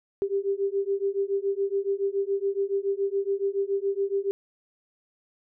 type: beating tone pair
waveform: sine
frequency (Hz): 392 / 399.1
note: G4 / G4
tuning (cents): 0 / +31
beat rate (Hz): 7.1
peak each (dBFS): -27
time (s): 0.22-4.31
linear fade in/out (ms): 0
effects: none